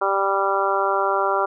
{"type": "harmonic tone", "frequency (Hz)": 196.1, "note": "G3", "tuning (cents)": 1, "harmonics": [2, 3, 4, 5, 6, 7], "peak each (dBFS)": [-25, -25, -25, -25, -25, -25], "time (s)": [0.01, 1.46], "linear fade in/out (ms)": 10, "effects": []}